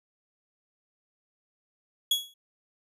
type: tone with exponential decay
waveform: 40% pulse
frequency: 3347 Hz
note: G#7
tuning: 13 cents sharp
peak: -18 dBFS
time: 2.11-2.34 s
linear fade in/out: 5 ms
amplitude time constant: 48 ms
effects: none